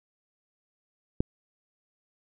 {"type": "click", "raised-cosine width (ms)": 3, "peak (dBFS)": -11, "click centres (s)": 1.205, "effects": []}